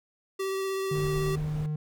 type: tone with vibrato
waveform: square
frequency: 385.7 Hz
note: G4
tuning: 28 cents flat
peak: -29 dBFS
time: 0.39-1.36 s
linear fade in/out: 10 ms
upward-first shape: triangle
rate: 16 Hz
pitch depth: 14 cents each way
type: tone with pitch glide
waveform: triangle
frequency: 150 to 152.18 Hz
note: D3 to D#3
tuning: +37 to -38 cents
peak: -26 dBFS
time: 0.91-1.76 s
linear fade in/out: 5 ms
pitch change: +25 cents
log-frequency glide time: 1.08-1.51 s
type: noise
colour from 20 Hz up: brown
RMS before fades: -38 dBFS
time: 0.95-1.66 s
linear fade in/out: 0 ms
effects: none